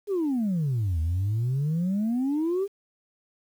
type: exponential two-way sweep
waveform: sine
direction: down then up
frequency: 423.2 to 77.78 to 409.4 Hz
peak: -21 dBFS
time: 0.07-2.68 s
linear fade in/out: 50 ms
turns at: 1 s
effects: tanh soft clip ceiling -21 dBFS + 9-bit